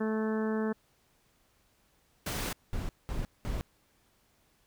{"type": "harmonic tone", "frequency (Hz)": 218.3, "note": "A3", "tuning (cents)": -13, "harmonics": [1, 2, 3, 4, 5, 6, 7, 8], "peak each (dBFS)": [-30, -33, -43, -44, -45, -47, -46, -46], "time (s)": [0, 0.73], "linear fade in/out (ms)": 10}
{"type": "noise", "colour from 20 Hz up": "pink", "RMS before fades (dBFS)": -35, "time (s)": [2.26, 2.53], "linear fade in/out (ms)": 5}
{"type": "noise bursts", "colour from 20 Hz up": "brown", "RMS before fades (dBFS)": -33, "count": 3, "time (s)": [2.73, 3.61], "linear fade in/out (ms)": 0, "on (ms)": 160, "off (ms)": 200}
{"effects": ["pink hiss -69 dBFS RMS until 4.66 s"]}